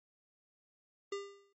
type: tone with exponential decay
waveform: square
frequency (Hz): 400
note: G4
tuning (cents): +35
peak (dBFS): -35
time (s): 1.12-1.53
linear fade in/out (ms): 5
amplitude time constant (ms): 89
effects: MP3 32 kbps